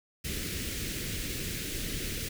pink band-stop noise, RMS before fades -35 dBFS, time 0.24-2.29 s, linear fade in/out 10 ms, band 430 to 1800 Hz, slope 24 dB/octave, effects none

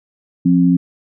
sine tone pair together, 174.61 / 267.1 Hz, F3 / C4, 0 / +36 cents, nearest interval perfect fifth, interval 736 cents, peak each -12 dBFS, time 0.45-0.77 s, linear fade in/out 10 ms, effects none

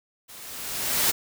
white noise with level ramp, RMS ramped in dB -45 to -20 dBFS, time 0.28-1.12 s, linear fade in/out 20 ms, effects none

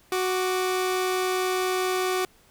sawtooth tone pair together, 370 / 1174.7 Hz, F#4 / D6, 0 / 0 cents, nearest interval octave + minor sixth, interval 2000 cents, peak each -20 / -28 dBFS, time 0.12-2.25 s, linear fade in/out 2 ms, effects pink hiss -58 dBFS RMS until 2.5 s

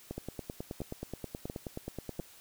two click trains, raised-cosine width 2 ms, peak -24 / -24 dBFS, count 4 / 20, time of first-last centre 0.11-2.193 / 0.18-2.199 s, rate 1.44 / 9.41 Hz, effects white hiss -56 dBFS RMS until 2.4 s

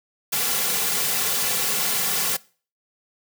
white noise with comb filter, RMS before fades -23 dBFS, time 0.32-2.37 s, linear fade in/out 10 ms, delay 3.2 ms, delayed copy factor -0.8, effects noise-tail reverb RT60 0.4 s tail -22 dB re dry + high-pass 150 Hz 12 dB/octave

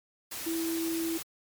sine tone in noise, 329.6 Hz, E4, in tune, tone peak -29 dBFS, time 0.46-1.18 s, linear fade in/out 10 ms, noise white, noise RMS -38 dBFS, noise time 0.31-1.23 s, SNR +6 dB, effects MP3 96 kbps

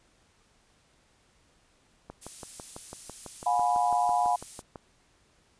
click train, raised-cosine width 1 ms, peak -26 dBFS, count 17, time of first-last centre 2.1-4.758 s, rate 6.02 Hz
violet noise, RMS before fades -39 dBFS, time 2.21-4.62 s, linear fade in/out 20 ms
sine chord, F diminished, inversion none, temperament equal with one note detuned, 714.8 / 830.6 / 987.8 Hz, F5 / Ab5 / Cb6, +40 / 0 / 0 cents, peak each -25 / -28 / -29 dBFS, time 3.46-4.36 s, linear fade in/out 5 ms
effects pink hiss -65 dBFS RMS until 5.59 s + resampled to 22050 Hz

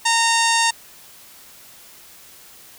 harmonic tone with a mistuned harmonic, 920 Hz, A#5, 23 cents flat, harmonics 1 / 2 / 3 / 4 / 5 / 6 / 7 / 8 / 9 / 10, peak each -19 / -22 / -24 / -25 / -26 / -27 / -27 / -28 / -29 / -29 dBFS, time 0.05-0.71 s, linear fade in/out 10 ms, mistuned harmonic 9, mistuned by -35 cents, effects white hiss -45 dBFS RMS until 2.78 s

